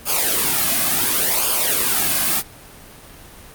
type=noise with flanger; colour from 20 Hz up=white; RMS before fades=-18 dBFS; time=0.05-2.43 s; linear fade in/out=50 ms; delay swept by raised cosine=0.51 to 2.21 ms; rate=0.7 Hz; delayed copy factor=-0.85; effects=pink hiss -41 dBFS RMS until 3.54 s + Opus 32 kbps